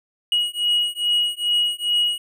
triangle beating tone pair, 2900 / 2902.4 Hz, F#7 / F#7, -35 / -34 cents, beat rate 2.4 Hz, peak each -20 dBFS, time 0.32-2.18 s, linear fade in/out 2 ms, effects none

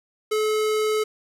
square tone, 430.3 Hz, A4, 39 cents flat, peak -21 dBFS, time 0.31-1.04 s, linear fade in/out 10 ms, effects low-pass 12000 Hz 12 dB/octave + 8-bit

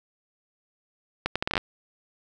accelerating click train, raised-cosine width 0.3 ms, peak -8 dBFS, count 9, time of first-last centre 1.26-1.578 s, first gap 96 ms, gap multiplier 0.72, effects none

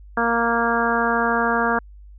harmonic tone, 233.1 Hz, A#3, in tune, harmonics 1 / 2 / 3 / 4 / 5 / 6 / 7, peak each -25 / -25 / -25 / -25 / -25 / -25 / -25 dBFS, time 0.17-1.79 s, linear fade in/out 5 ms, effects added 50 Hz sine -40 dBFS peak until 2.18 s

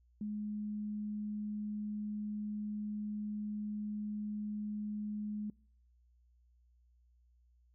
sine tone, 210 Hz, G#3, 19 cents sharp, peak -36 dBFS, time 0.21-5.5 s, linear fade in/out 2 ms, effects noise-tail reverb RT60 0.6 s tail -26 dB re dry + added 60 Hz sine -65 dBFS peak until 7.74 s

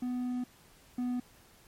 triangle tone pair in turn, 248.5 / 247.2 Hz, B3 / B3, +11 / +2 cents, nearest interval unison, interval 9 cents, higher first, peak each -29 / -28 dBFS, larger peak second, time 0.02-0.44 / 0.98-1.2 s, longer first, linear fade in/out 5 ms, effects pink hiss -60 dBFS RMS until 1.67 s + MP3 64 kbps

